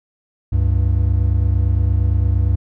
triangle tone pair together, 69.3 / 98 Hz, C#2 / G2, 0 / 0 cents, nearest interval tritone, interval 600 cents, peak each -14 dBFS, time 0.52-2.56 s, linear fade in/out 10 ms, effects none

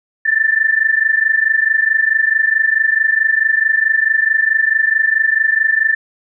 sine tone pair together, 1760 / 1784.6 Hz, A6 / A6, 0 / +24 cents, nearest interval unison, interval 24 cents, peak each -14 dBFS, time 0.25-5.95 s, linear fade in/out 10 ms, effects none

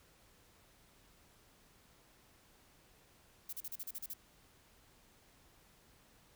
violet noise bursts, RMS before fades -43 dBFS, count 9, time 3.49-4.137 s, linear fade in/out 5 ms, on 39 ms, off 37 ms, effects pink hiss -66 dBFS RMS until 6.35 s

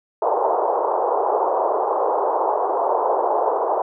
white band-pass noise, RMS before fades -20 dBFS, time 0.22-3.82 s, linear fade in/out 5 ms, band 390 to 1000 Hz, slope 48 dB/octave, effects none

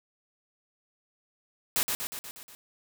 white noise with echo, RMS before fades -26 dBFS, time 1.76-1.83 s, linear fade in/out 0 ms, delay 120 ms, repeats 6, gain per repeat -4 dB, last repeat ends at 2.55 s, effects none

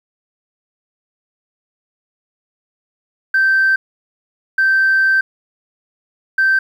sine tone bursts at uneven times, 1557 Hz, G6, 12 cents flat, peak -9 dBFS, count 3, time 3.34-3.76 / 4.58-5.21 / 6.38-6.59 s, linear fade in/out 5 ms, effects tanh soft clip ceiling -7 dBFS + 8-bit

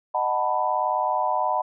sine chord, B dominant seventh, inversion first, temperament just, 617.4 / 740.8 / 889 / 987.8 Hz, D#5 / F#5 / A5 / B5, -14 / +2 / +18 / 0 cents, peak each -28 / -26 / -27 / -25 dBFS, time 0.14-1.62 s, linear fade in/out 10 ms, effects none

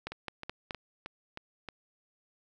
two click trains, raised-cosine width 0.3 ms, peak -24 / -20 dBFS, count 6 / 4, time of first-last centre 0.12-1.687 / 0.07-0.708 s, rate 3.19 / 4.7 Hz, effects none

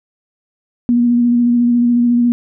sine tone with vibrato, 240 Hz, B3, 49 cents flat, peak -9 dBFS, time 0.89-2.32 s, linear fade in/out 0 ms, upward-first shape square, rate 14 Hz, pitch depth 16 cents each way, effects none

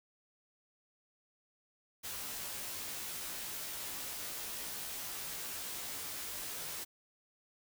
white noise with comb filter, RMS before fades -42 dBFS, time 2.03-6.85 s, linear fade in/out 20 ms, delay 16 ms, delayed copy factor -0.95, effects none

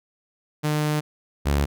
sawtooth tone pair in turn, 151 / 71.26 Hz, D3 / C#2, +48 / +48 cents, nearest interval octave + minor second, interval 1300 cents, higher first, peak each -17 / -15 dBFS, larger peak second, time 0.63-1.01 / 1.45-1.66 s, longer first, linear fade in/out 20 ms, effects none

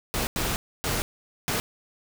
pink noise bursts at uneven times, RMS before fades -27 dBFS, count 4, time 0.14-0.27 / 0.36-0.56 / 0.84-1.02 / 1.48-1.6 s, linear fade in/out 0 ms, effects none

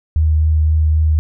sine tone with vibrato, 77.9 Hz, D#2, 3 cents sharp, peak -10 dBFS, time 0.16-1.19 s, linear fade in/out 0 ms, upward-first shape triangle, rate 3.8 Hz, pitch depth 14 cents each way, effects none

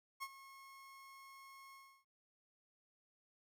30% pulse tone with ADSR envelope, 1086 Hz, C#6, 36 cents flat, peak -38 dBFS, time 0.2-2.05 s, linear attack 27 ms, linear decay 50 ms, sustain -15 dB, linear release 320 ms, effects none

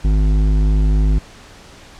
sine tone with hard clipping, 51.7 Hz, G#1, 7 cents flat, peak -13 dBFS, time 0.04-1.19 s, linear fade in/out 10 ms, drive 11 dB, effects pink hiss -41 dBFS RMS until 1.99 s + low-pass 7000 Hz 12 dB/octave

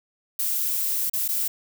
violet noise with dropouts, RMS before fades -25 dBFS, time 0.39-1.48 s, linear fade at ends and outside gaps 5 ms, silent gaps 1.098-1.134 / 1.28-1.287 s, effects none

